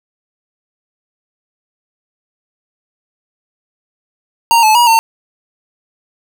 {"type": "tone with pitch steps", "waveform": "square", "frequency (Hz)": [927, 866, 957, 906], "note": ["A#5", "A5", "A#5", "A#5"], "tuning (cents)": [-10, -28, 45, -50], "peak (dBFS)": -7, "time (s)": [4.51, 4.99], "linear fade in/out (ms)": 0, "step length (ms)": 120, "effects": []}